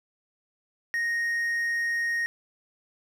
triangle tone, 1864.7 Hz, A#6, in tune, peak -23 dBFS, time 0.94-2.26 s, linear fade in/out 0 ms, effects none

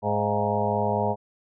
harmonic tone with a mistuned harmonic, 104.2 Hz, G#2, 6 cents sharp, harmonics 1 / 2 / 4 / 5 / 6 / 7 / 8 / 9, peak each -30 / -30 / -30 / -30 / -30 / -30 / -30 / -30 dBFS, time 0.02-1.16 s, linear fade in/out 50 ms, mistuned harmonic 7, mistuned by -67 cents, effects none

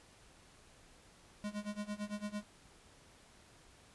square tone with tremolo, 207.7 Hz, G#3, in tune, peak -37 dBFS, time 1.44-2.43 s, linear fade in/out 0 ms, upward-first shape sine, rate 8.9 Hz, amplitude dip 90%, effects pink hiss -62 dBFS RMS until 3.94 s + resampled to 24000 Hz

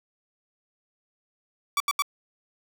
sawtooth tone bursts, 1148 Hz, D6, 40 cents flat, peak -18 dBFS, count 3, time 1.77-2.022 s, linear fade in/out 2 ms, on 32 ms, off 78 ms, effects none

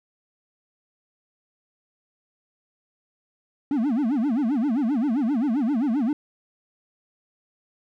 triangle tone with vibrato, 255.8 Hz, C4, 39 cents flat, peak -18 dBFS, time 3.71-6.13 s, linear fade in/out 2 ms, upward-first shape sine, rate 7.6 Hz, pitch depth 290 cents each way, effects none

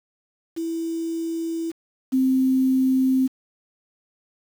sine tone pair in turn, 329.6 / 261.6 Hz, E4 / C4, 0 / 0 cents, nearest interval major third, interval 400 cents, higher first, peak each -24 / -16 dBFS, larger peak second, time 0.56-1.72 / 2.12-3.28 s, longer neither, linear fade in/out 20 ms, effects 7-bit

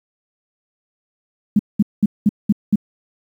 sine tone bursts, 207.7 Hz, G#3, in tune, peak -9 dBFS, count 6, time 1.56-2.758 s, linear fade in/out 5 ms, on 33 ms, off 200 ms, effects 8-bit

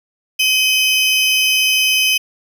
35% pulse tone pair together, 2534 / 3053 Hz, D#7 / G7, +31 / -46 cents, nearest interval minor third, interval 323 cents, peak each -13 / -14 dBFS, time 0.39-2.18 s, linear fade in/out 10 ms, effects none

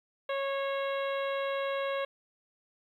harmonic tone with a mistuned harmonic, 550 Hz, C#5, 14 cents flat, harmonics 1 / 2 / 3 / 4 / 5 / 6 / 7, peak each -31 / -37 / -41 / -43 / -45 / -47 / -48 dBFS, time 0.29-2.05 s, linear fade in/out 5 ms, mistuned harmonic 4, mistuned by -19 cents, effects 11-bit

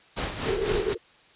pink noise with tremolo, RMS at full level -28 dBFS, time 0.16-0.95 s, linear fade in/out 20 ms, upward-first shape sine, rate 4 Hz, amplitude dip 60%
pink band-pass noise, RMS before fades -28 dBFS, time 0.46-0.98 s, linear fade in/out 20 ms, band 380 to 440 Hz, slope 96 dB/octave
effects white hiss -56 dBFS RMS until 1.35 s + resampled to 8000 Hz

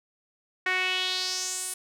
sawtooth tone with band-pass filter sweep, 370 Hz, F#4, in tune, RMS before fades -29 dBFS, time 0.66-1.74 s, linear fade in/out 5 ms, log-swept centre 1900 to 10000 Hz, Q 3.3, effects none

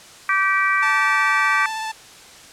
harmonic tone, 387.5 Hz, G4, 20 cents flat, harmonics 3 / 4 / 5 / 6, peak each -20 / -21 / -22 / -23 dBFS, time 0.29-1.66 s, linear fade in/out 2 ms
sawtooth tone with vibrato, 880 Hz, A5, in tune, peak -21 dBFS, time 0.82-1.92 s, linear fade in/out 10 ms, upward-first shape triangle, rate 16 Hz, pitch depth 19 cents each way
effects white hiss -43 dBFS RMS until 2.52 s + low-pass 8000 Hz 12 dB/octave

